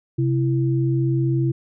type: tone pair together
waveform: sine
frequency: 132.06 / 333.1 Hz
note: C3 / E4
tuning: +16 / +18 cents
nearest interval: octave + major third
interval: 1602 cents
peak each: -18 / -23 dBFS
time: 0.18-1.52 s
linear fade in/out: 10 ms
effects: none